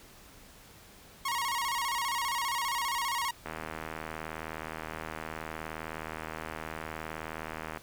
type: tone with vibrato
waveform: sawtooth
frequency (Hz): 1017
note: C6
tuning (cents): -50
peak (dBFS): -26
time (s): 1.25-3.31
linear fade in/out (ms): 5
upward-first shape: square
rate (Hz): 15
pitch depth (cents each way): 120
type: click train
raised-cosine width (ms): 0.5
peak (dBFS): -22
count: 343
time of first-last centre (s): 3.46-7.773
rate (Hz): 79.3
effects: pink hiss -54 dBFS RMS until 7.82 s